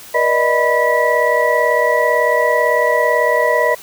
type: tone cluster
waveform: sine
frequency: 479.4 / 594 / 632 / 987 / 1948 Hz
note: A#4 / D5 / D#5 / B5 / B6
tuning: +48 / +20 / +27 / -1 / -24 cents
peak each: -18 dBFS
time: 0.14-3.75 s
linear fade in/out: 10 ms
effects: white hiss -37 dBFS RMS until 3.82 s